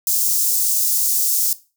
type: high-pass noise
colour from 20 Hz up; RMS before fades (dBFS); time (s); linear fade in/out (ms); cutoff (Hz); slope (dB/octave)
white; -18; 0.07-1.53; 2; 5700; 24
effects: noise-tail reverb RT60 0.3 s tail -17 dB re dry